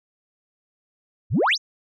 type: exponential sweep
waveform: sine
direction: up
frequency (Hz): 76 to 6790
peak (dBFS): -15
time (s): 1.3-1.58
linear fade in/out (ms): 50
effects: tanh soft clip ceiling -13 dBFS